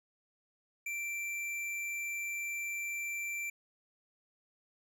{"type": "tone with tanh clipping", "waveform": "sine", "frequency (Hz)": 2349, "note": "D7", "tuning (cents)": 0, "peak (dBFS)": -37, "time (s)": [0.86, 3.5], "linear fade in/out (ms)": 5, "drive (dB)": 15, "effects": []}